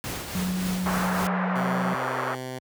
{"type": "noise with tremolo", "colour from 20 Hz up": "pink", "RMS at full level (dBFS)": -31, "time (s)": [0.04, 1.27], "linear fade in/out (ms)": 0, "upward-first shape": "triangle", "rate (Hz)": 3.5, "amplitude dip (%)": 45}
{"type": "tone with vibrato", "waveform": "sine", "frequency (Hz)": 183.6, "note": "F#3", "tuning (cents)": -13, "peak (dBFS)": -25, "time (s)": [0.35, 1.94], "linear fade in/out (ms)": 0, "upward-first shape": "triangle", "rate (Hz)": 18, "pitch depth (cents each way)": 17}
{"type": "band-pass noise", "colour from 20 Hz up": "white", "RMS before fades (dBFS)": -29, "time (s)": [0.86, 2.35], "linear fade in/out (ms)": 2, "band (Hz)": [470, 1500], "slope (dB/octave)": 24}
{"type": "tone", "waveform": "10% pulse", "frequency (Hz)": 128.6, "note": "C3", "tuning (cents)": -30, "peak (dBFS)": -24, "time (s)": [1.55, 2.59], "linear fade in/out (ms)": 10}
{"effects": ["high-pass 60 Hz 12 dB/octave"]}